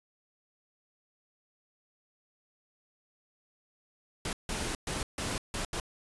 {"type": "noise bursts at uneven times", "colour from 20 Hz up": "pink", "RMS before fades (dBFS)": -34, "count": 6, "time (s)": [[4.25, 4.33], [4.49, 4.75], [4.87, 5.03], [5.18, 5.38], [5.54, 5.65], [5.73, 5.8]], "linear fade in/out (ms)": 2, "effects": ["resampled to 24000 Hz"]}